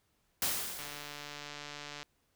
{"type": "noise with exponential decay", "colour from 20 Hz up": "white", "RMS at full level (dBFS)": -30, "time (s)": [0.42, 1.48], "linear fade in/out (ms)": 1, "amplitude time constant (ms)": 230}
{"type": "click train", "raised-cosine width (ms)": 0.2, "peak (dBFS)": -26, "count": 182, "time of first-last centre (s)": [0.79, 2.03], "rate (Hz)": 146}
{"effects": ["pink hiss -75 dBFS RMS until 2.35 s"]}